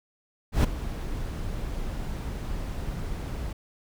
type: noise with ADSR envelope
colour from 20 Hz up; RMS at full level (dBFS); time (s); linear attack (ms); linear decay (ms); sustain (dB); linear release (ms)
brown; -17; 0.52-3.53; 120; 9; -15; 6
effects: none